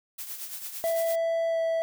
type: noise with tremolo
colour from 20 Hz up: blue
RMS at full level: -35 dBFS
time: 0.18-1.16 s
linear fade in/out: 10 ms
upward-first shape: triangle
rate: 8.9 Hz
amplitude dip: 65%
type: tone with pitch glide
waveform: triangle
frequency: 662 to 656.7 Hz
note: E5 to E5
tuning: +7 to -7 cents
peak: -22 dBFS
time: 0.84-1.82 s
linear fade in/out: 0 ms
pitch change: -14 cents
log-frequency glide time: 1.48-1.59 s
effects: none